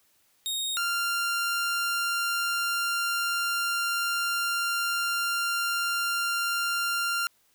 sawtooth tone pair in turn, 3729 / 1390.8 Hz, A#7 / F6, 0 / -8 cents, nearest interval octave + perfect fourth, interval 1708 cents, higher first, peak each -25 / -22 dBFS, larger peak second, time 0.46-0.77 / 0.77-7.27 s, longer second, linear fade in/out 0 ms, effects white hiss -66 dBFS RMS until 7.54 s

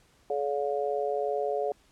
harmonic tone, 142.3 Hz, C#3, 46 cents sharp, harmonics 3 / 4 / 5, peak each -30 / -31 / -32 dBFS, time 0.3-1.72 s, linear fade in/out 2 ms, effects pink hiss -63 dBFS RMS until 1.91 s + low-pass 10000 Hz 12 dB/octave

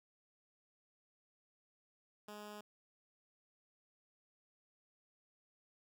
10% pulse tone, 208.9 Hz, G#3, 10 cents sharp, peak -40 dBFS, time 2.28-2.61 s, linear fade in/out 5 ms, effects none

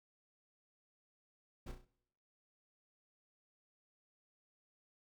brown noise with echo, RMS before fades -44 dBFS, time 1.66-1.72 s, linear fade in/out 10 ms, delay 33 ms, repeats 4, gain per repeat -6 dB, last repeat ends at 1.852 s, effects noise-tail reverb RT60 0.8 s tail -21 dB re dry

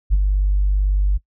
sine tone with ADSR envelope, 49 Hz, G1, in tune, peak -8 dBFS, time 0.1-1.18 s, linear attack 34 ms, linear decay 32 ms, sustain -5 dB, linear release 17 ms, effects noise-tail reverb RT60 0.1 s tail -21 dB re dry + tanh soft clip ceiling -9 dBFS

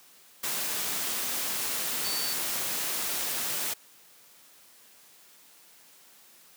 sine tone in noise, 4522 Hz, C#8, 34 cents sharp, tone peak -33 dBFS, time 2.04-2.34 s, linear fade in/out 10 ms, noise white, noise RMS -31 dBFS, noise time 0.43-3.74 s, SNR -5 dB, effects white hiss -56 dBFS RMS until 6.56 s + high-pass 150 Hz 12 dB/octave

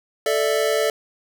square chord, A suspended fourth, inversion none, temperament equal with one note detuned, 440 / 589 / 659.3 Hz, A4 / D5 / E5, 0 / +5 / 0 cents, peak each -22 / -23 / -26 dBFS, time 0.26-0.9 s, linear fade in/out 2 ms, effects none

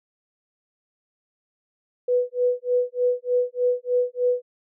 sine tone with tremolo, 493.9 Hz, B4, in tune, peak -16 dBFS, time 2.08-4.42 s, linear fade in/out 5 ms, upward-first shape sine, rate 3.3 Hz, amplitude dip 100%, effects none

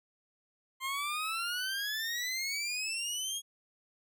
20% pulse exponential sweep, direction up, 1046.5 to 3313 Hz, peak -28 dBFS, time 0.8-3.42 s, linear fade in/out 50 ms, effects none

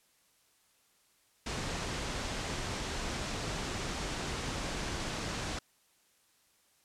pink low-pass noise, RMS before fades -37 dBFS, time 1.46-5.59 s, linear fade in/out 5 ms, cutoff 7900 Hz, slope 24 dB/octave, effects white hiss -69 dBFS RMS until 6.84 s + low-pass 12000 Hz 12 dB/octave

